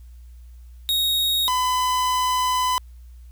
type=tone pair in turn; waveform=45% pulse; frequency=3759 / 1006.6 Hz; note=A#7 / B5; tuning=+14 / +33 cents; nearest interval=octave + major seventh; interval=2281 cents; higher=first; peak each=-19 dBFS; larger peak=neither; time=0.89-1.48 / 1.48-2.78 s; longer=second; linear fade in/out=0 ms; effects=added 60 Hz sine -40 dBFS peak until 3.31 s + white hiss -64 dBFS RMS until 3.31 s